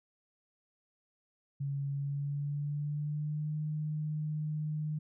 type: tone with pitch glide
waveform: sine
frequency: 140 to 152.67 Hz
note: C#3 to D#3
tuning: +18 to -33 cents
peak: -32 dBFS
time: 1.6-4.99 s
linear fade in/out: 10 ms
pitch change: +149 cents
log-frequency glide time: 1.91-3.58 s
effects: none